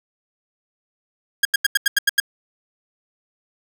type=tone bursts; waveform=sawtooth; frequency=1631 Hz; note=G#6; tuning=32 cents flat; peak=-9 dBFS; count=8; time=1.43-2.201 s; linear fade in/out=5 ms; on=22 ms; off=85 ms; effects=none